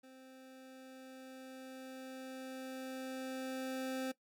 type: tone with level ramp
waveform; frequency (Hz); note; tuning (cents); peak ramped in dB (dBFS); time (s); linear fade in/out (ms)
25% pulse; 261.3; C4; -2; -52 to -33; 0.03-4.12; 10
effects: noise-tail reverb RT60 0.1 s tail -18 dB re dry